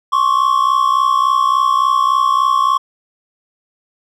triangle tone pair together, 1068 / 1131.5 Hz, C6 / C#6, +35 / +35 cents, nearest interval minor second, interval 100 cents, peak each -12 dBFS, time 0.12-2.78 s, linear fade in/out 10 ms, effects none

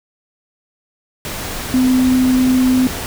sine tone in noise, 255.8 Hz, C4, 39 cents flat, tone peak -10 dBFS, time 1.74-2.87 s, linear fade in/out 0 ms, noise pink, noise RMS -25 dBFS, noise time 1.25-3.06 s, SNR +12 dB, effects none

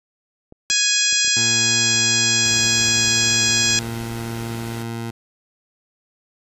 clicks, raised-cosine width 2 ms, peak -28 dBFS, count 11, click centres 0.524 / 0.706 / 1.127 / 1.248 / 1.279 / 1.951 / 2.838 / 2.87 / 2.988 / 3.436 / 3.889 s
harmonic tone, 830.6 Hz, G#5, in tune, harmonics 2 / 3 / 4 / 5 / 6 / 7 / 8 / 9, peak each -26 / -24 / -23 / -26 / -23 / -24 / -26 / -22 dBFS, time 0.7-3.79 s, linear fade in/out 0 ms
20% pulse tone, 115.5 Hz, A#2, 16 cents flat, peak -21 dBFS, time 1.36-5.11 s, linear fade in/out 10 ms
pink band-stop noise, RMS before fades -37 dBFS, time 2.45-4.83 s, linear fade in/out 5 ms, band 720 to 1100 Hz, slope 96 dB/octave
effects resampled to 32000 Hz

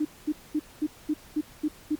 sine tone bursts, 303.4 Hz, D#4, 44 cents flat, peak -22 dBFS, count 8, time 0-1.956 s, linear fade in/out 10 ms, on 52 ms, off 220 ms, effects pink hiss -51 dBFS RMS until 1.99 s + MP3 96 kbps

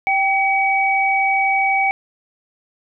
sine tone pair together, 780.4 / 2268 Hz, G5 / C#7, -8 / +39 cents, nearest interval octave + tritone, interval 1847 cents, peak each -17 dBFS, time 0.07-1.91 s, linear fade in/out 0 ms, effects none

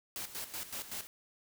white noise with tremolo, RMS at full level -40 dBFS, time 0.16-1.07 s, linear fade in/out 0 ms, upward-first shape square, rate 5.3 Hz, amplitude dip 70%, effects none

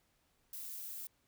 violet noise, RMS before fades -45 dBFS, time 0.53-1.07 s, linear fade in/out 2 ms, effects pink hiss -75 dBFS RMS until 1.27 s

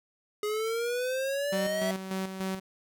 square exponential sweep, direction up, 415.4 to 659.3 Hz, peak -29 dBFS, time 0.43-1.91 s, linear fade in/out 2 ms
sawtooth tone with tremolo, 189.9 Hz, F#3, 45 cents sharp, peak -26 dBFS, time 1.52-2.6 s, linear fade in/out 10 ms, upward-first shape square, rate 3.4 Hz, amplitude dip 55%
effects none

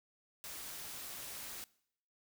white noise with amplitude modulation, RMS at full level -44 dBFS, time 0.44-1.64 s, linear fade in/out 0 ms, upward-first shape sine, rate 271 Hz, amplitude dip 45%, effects noise-tail reverb RT60 0.7 s tail -22 dB re dry

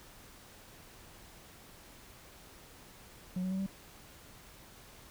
sine tone with pitch steps, 182.6 / 186.33 / 190.13 / 194.02 Hz, F#3 / F#3 / F#3 / G3, -23 / +12 / +47 / -18 cents, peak -29 dBFS, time 3.36-3.664 s, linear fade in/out 5 ms, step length 76 ms, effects tanh soft clip ceiling -31 dBFS + pink hiss -55 dBFS RMS until 5.1 s

